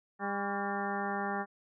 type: harmonic tone with a mistuned harmonic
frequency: 200.4 Hz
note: G3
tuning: 38 cents sharp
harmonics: 1 / 2 / 3 / 4 / 5 / 6 / 7 / 8 / 9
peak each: -38 / -40 / -44 / -36 / -46 / -41 / -42 / -45 / -42 dBFS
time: 0.19-1.46 s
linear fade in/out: 50 ms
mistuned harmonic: 6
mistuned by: -77 cents
effects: none